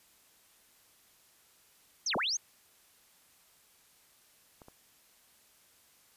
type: linear two-way sweep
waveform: sine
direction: down then up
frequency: 6645 to 123.47 to 6645 Hz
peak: -29 dBFS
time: 2.06-2.37 s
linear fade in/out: 5 ms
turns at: 2.16 s
type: clicks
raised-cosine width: 1 ms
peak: -37 dBFS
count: 2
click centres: 4.618 / 4.684 s
effects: white hiss -64 dBFS RMS until 6.16 s + resampled to 32000 Hz